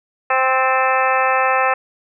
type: harmonic tone with a mistuned harmonic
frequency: 261.6 Hz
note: C4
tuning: in tune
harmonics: 2 / 3 / 4 / 5 / 6 / 7 / 8 / 9 / 10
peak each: -21 / -19 / -21 / -20 / -31 / -22 / -29 / -30 / -24 dBFS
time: 0.3-1.74 s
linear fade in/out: 5 ms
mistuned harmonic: 7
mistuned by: -36 cents
effects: none